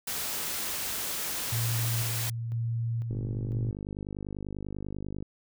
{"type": "noise", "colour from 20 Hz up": "white", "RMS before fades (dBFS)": -33, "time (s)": [0.07, 2.3], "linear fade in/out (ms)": 5}
{"type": "tone with tremolo", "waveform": "sine", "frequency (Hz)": 115.8, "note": "A#2", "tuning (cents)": -11, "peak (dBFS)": -27, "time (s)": [1.52, 3.71], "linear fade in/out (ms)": 5, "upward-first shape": "square", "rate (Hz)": 1, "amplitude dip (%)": 35}
{"type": "click train", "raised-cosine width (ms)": 3, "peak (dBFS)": -24, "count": 107, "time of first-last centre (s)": [3.11, 5.226], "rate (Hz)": 50.1}
{"effects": []}